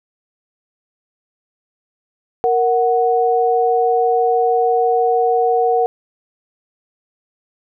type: tone pair together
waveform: sine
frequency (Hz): 466.2 / 740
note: A#4 / F#5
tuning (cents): 0 / 0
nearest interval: minor sixth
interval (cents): 800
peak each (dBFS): -15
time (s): 2.44-5.86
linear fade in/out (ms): 0
effects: none